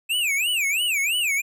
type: tone with vibrato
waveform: square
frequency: 2548 Hz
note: D#7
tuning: 41 cents sharp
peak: -21 dBFS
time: 0.09-1.42 s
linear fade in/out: 20 ms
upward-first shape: sine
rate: 3 Hz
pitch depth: 270 cents each way
effects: none